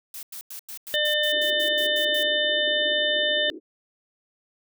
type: noise bursts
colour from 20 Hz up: blue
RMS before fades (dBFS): -37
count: 12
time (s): 0.14-2.231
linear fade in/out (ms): 2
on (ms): 89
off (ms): 93
type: harmonic tone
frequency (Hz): 600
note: D5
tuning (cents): +37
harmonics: 1 / 3 / 5 / 6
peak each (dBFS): -26 / -26 / -26 / -26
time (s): 0.94-3.5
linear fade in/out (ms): 0
type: band-pass noise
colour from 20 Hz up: pink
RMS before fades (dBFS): -41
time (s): 1.31-3.6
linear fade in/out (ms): 20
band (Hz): 290 to 400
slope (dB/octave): 48
effects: none